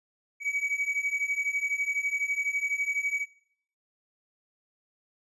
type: beating tone pair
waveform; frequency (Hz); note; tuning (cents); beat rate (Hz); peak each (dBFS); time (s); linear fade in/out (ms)
triangle; 2262 / 2274; C#7 / C#7; +34 / +44; 12; -30 / -28; 0.4-3.26; 50
effects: noise-tail reverb RT60 0.6 s tail -17 dB re dry + resampled to 24000 Hz